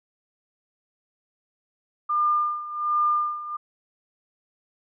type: tone with tremolo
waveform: sine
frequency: 1203 Hz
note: D6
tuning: 41 cents sharp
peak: -18 dBFS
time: 2.09-3.57 s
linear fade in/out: 10 ms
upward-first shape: sine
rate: 1.3 Hz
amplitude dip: 80%
effects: none